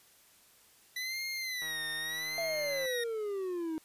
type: tone with vibrato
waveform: 25% pulse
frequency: 1975.5 Hz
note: B6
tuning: in tune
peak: -31 dBFS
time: 0.96-3.04 s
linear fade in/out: 5 ms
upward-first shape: sine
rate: 0.8 Hz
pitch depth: 130 cents each way
type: click train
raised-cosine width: 0.5 ms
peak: -35 dBFS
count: 195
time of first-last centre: 1.62-2.856 s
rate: 157 Hz
type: exponential sweep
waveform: triangle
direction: down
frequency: 678 to 311.1 Hz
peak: -31 dBFS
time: 2.38-3.78 s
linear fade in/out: 0 ms
effects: white hiss -62 dBFS RMS until 3.84 s + resampled to 32000 Hz